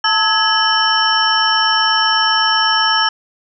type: tone cluster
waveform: sine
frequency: 888 / 1294 / 1675 / 3039 / 5440 Hz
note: A5 / E6 / G#6 / F#7 / F8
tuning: +16 / -32 / +14 / +46 / -46 cents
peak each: -18 dBFS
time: 0.04-3.09 s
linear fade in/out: 5 ms
effects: none